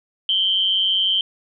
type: tone with amplitude modulation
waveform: sine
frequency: 3117 Hz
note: G7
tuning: 11 cents flat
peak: -13 dBFS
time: 0.29-1.21 s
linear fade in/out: 2 ms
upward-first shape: sine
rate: 190 Hz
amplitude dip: 65%
effects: none